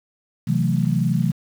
sine chord, F# half-diminished seventh, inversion second, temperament equal with one note detuned, 130.81 / 163.2 / 185 / 220 Hz, C3 / E3 / F#3 / A3, 0 / -17 / 0 / 0 cents, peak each -22 / -21 / -23 / -25 dBFS, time 0.47-1.32 s, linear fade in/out 10 ms, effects 7-bit

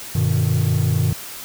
triangle chord, G augmented, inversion none, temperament just, 98 / 122.5 / 153.12 Hz, G2 / B2 / D#3, 0 / -14 / -27 cents, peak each -17 dBFS, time 0.15-1.13 s, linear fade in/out 5 ms, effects tanh soft clip ceiling -9 dBFS + white hiss -34 dBFS RMS until 1.44 s

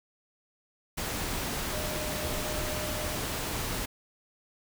sine tone in noise, 609 Hz, D#5, 37 cents flat, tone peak -38 dBFS, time 1.73-3.17 s, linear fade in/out 10 ms, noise pink, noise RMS -33 dBFS, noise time 0.97-3.86 s, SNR -8 dB, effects none

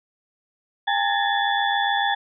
sine tone cluster, 806 / 893 / 1698 / 1816 / 3454 Hz, G5 / A5 / G#6 / A#6 / A7, +48 / +25 / +38 / -46 / -33 cents, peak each -22 / -28 / -27 / -28 / -27 dBFS, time 0.87-2.15 s, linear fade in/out 10 ms, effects none

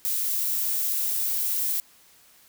violet noise, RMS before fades -26 dBFS, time 0.05-1.8 s, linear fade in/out 0 ms, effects white hiss -56 dBFS RMS until 2.48 s

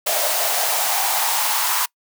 white noise with high-pass filter sweep, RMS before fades -20 dBFS, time 0.06-1.86 s, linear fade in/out 10 ms, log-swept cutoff 600 to 1000 Hz, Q 5, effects noise-tail reverb RT60 0.1 s tail -25 dB re dry

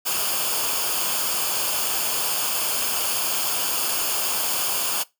white noise with comb filter, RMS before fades -24 dBFS, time 0.05-5.04 s, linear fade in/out 20 ms, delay 0.51 ms, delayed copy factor -0.65, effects noise-tail reverb RT60 0.2 s tail -21 dB re dry

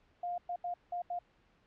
sine tone bursts at uneven times, 705 Hz, F5, 16 cents sharp, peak -34 dBFS, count 5, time 0.23-0.38 / 0.49-0.56 / 0.64-0.74 / 0.92-1.02 / 1.1-1.19 s, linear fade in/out 5 ms, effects pink hiss -69 dBFS RMS until 1.66 s + low-pass 3000 Hz 12 dB/octave

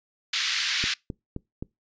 white band-pass noise, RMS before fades -27 dBFS, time 0.33-0.94 s, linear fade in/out 5 ms, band 1600 to 4900 Hz, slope 24 dB/octave
click train, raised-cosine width 3 ms, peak -19 dBFS, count 4, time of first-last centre 0.84-1.625 s, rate 3.82 Hz
effects noise-tail reverb RT60 0.2 s tail -24 dB re dry + resampled to 16000 Hz

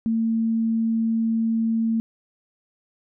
sine tone, 225.8 Hz, A3, 45 cents sharp, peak -19 dBFS, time 0.06-2 s, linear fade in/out 0 ms, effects none

